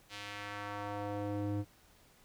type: tone with band-pass filter sweep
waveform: square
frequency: 102.6 Hz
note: G#2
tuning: 21 cents flat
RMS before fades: -39 dBFS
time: 0.09-1.65 s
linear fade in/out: 50 ms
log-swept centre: 3600 to 230 Hz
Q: 1.1
effects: pink hiss -64 dBFS RMS until 2.24 s